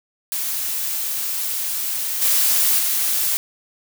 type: noise with level steps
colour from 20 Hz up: blue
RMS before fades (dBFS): -24 / -17 / -20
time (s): 0.32-3.37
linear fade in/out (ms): 0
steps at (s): 2.21 / 2.78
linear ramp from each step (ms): 20
effects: none